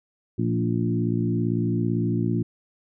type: harmonic tone with a mistuned harmonic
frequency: 57.9 Hz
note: A#1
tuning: 11 cents flat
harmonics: 2 / 3 / 4 / 5 / 6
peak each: -25 / -27 / -28 / -29 / -30 dBFS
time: 0.38-2.43 s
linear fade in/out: 10 ms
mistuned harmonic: 4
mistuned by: -20 cents
effects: none